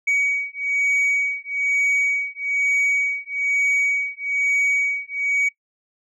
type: beating tone pair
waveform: sine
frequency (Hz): 2258 / 2259.1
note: C#7 / C#7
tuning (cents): +31 / +32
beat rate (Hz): 1.1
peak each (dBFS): -20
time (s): 0.07-5.49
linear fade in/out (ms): 10
effects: noise-tail reverb RT60 0.1 s tail -19 dB re dry + tanh soft clip ceiling -15 dBFS